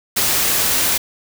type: noise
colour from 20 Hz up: white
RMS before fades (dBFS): -17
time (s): 0.16-0.98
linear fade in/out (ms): 10
effects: none